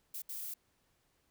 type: noise bursts at uneven times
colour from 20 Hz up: violet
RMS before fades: -42 dBFS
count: 2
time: 0.14-0.22 / 0.29-0.54 s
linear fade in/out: 5 ms
effects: pink hiss -75 dBFS RMS until 1.3 s